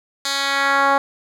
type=tone with band-pass filter sweep; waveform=10% pulse; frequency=277.2 Hz; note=C#4; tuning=in tune; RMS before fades=-18 dBFS; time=0.25-0.98 s; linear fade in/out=2 ms; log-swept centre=5000 to 880 Hz; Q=1.2; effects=8-bit